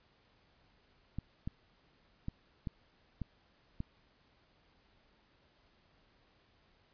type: clicks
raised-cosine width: 5 ms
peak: -25 dBFS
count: 6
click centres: 1.186 / 1.475 / 2.284 / 2.672 / 3.217 / 3.804 s
effects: pink hiss -69 dBFS RMS until 6.93 s + resampled to 11025 Hz